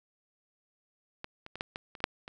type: clicks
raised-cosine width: 0.3 ms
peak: -22 / -28 / -25 / -16 / -21 / -29 / -29 / -7 / -27 dBFS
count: 9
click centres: 1.244 / 1.464 / 1.556 / 1.609 / 1.759 / 1.952 / 2.004 / 2.041 / 2.279 s
effects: none